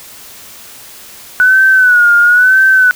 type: tone with vibrato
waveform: sine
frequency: 1480 Hz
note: F#6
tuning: in tune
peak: -4 dBFS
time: 1.4-2.91 s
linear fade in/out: 0 ms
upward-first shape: sine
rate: 1 Hz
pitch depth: 80 cents each way
effects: white hiss -34 dBFS RMS until 2.95 s